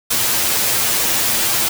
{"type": "noise with comb filter", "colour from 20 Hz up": "white", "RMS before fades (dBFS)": -17, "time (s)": [0.1, 1.69], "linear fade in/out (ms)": 10, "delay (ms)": 8.8, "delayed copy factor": 0.85, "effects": []}